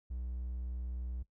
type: tone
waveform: triangle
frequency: 61.7 Hz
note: B1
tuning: 1 cent flat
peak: -35 dBFS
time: 0.1-1.23 s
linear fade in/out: 10 ms
effects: noise-tail reverb RT60 0.1 s tail -17 dB re dry